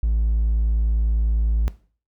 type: tone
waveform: triangle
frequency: 55 Hz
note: A1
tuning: in tune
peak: -14 dBFS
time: 0.03-1.68 s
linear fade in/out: 0 ms
effects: noise-tail reverb RT60 0.4 s tail -18 dB re dry + tanh soft clip ceiling -12 dBFS